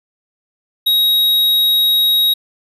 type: tone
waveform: square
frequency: 3800 Hz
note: A#7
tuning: 33 cents sharp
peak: -11 dBFS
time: 0.86-2.34 s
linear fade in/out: 10 ms
effects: resampled to 32000 Hz